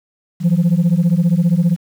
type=beating tone pair; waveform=sine; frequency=164.81 / 179.81 Hz; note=E3 / F#3; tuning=0 / -49 cents; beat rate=15 Hz; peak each=-12 dBFS; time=0.4-1.77 s; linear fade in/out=50 ms; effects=tanh soft clip ceiling -8 dBFS + 7-bit